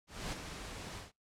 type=noise with ADSR envelope; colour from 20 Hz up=pink; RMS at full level=-38 dBFS; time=0.07-1.12 s; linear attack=250 ms; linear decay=22 ms; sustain=-7 dB; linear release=140 ms; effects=noise-tail reverb RT60 0.2 s tail -26 dB re dry + low-pass 8000 Hz 12 dB/octave

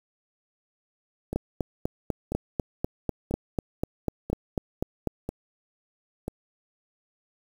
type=two click trains; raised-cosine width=2 ms; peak=-12 / -17 dBFS; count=16 / 6; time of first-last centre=1.36-5.073 / 1.33-6.28 s; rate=4.04 / 1.01 Hz; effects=7-bit

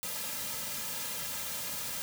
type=noise with comb filter; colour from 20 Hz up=white; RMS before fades=-37 dBFS; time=0.03-2.02 s; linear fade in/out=0 ms; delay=2.7 ms; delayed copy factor=-0.95; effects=none

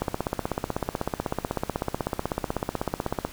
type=click train; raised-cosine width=1 ms; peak=-11 dBFS; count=53; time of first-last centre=0.02-3.25 s; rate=16.1 Hz; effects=pink hiss -44 dBFS RMS until 3.32 s

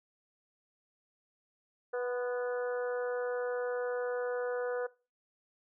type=harmonic tone with a mistuned harmonic; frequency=246 Hz; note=B3; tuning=7 cents flat; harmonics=2 / 3 / 4 / 5 / 6 / 7; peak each=-32 / -44 / -49 / -47 / -43 / -50 dBFS; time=1.93-4.87 s; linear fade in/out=10 ms; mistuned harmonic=4; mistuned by=+31 cents; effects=noise-tail reverb RT60 0.3 s tail -20 dB re dry

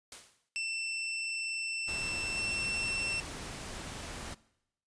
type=noise with exponential decay; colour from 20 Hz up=white; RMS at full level=-43 dBFS; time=0.12-0.49 s; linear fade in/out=2 ms; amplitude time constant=80 ms
type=tone with pitch glide; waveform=sawtooth; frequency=2679 to 2696 Hz; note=E7 to E7; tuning=+27 to +38 cents; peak=-29 dBFS; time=0.56-3.2 s; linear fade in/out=0 ms; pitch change=+11 cents; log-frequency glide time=2.34-2.39 s
type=noise; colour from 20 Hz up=pink; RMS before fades=-42 dBFS; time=1.87-4.35 s; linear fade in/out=20 ms
effects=noise-tail reverb RT60 0.8 s tail -20 dB re dry + resampled to 22050 Hz

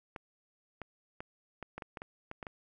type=clicks; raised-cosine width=0.5 ms; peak=-26 dBFS; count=11; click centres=0.162 / 0.817 / 1.205 / 1.627 / 1.78 / 1.822 / 1.972 / 2.019 / 2.314 / 2.428 / 2.468 s; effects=none

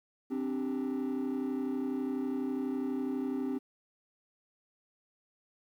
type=chord; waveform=triangle; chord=C suspended second; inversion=none; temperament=equal; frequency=261.6 / 293.7 / 392 Hz; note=C4 / D4 / G4; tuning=0 / 0 / 0 cents; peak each=-30 / -34 / -36 dBFS; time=0.3-3.59 s; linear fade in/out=20 ms; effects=tanh soft clip ceiling -25 dBFS + 11-bit

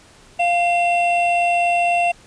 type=tone pair together; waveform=triangle; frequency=699 / 2716 Hz; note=F5 / F7; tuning=+1 / -49 cents; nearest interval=octave + major seventh; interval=2350 cents; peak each=-14 / -19 dBFS; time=0.39-2.12 s; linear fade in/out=10 ms; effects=pink hiss -48 dBFS RMS until 2.26 s + resampled to 22050 Hz

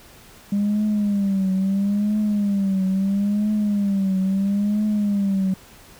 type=tone with vibrato; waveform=sine; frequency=200.3 Hz; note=G3; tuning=38 cents sharp; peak=-16 dBFS; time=0.52-5.54 s; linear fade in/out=5 ms; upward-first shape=triangle; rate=0.75 Hz; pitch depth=110 cents each way; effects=tanh soft clip ceiling -15 dBFS + pink hiss -47 dBFS RMS until 5.99 s

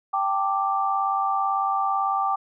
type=chord; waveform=sine; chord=G suspended second; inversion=none; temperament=just; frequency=784 / 882 / 1176 Hz; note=G5 / A5 / D6; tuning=0 / +4 / +2 cents; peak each=-24 / -30 / -24 dBFS; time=0.13-2.36 s; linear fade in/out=10 ms; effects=none

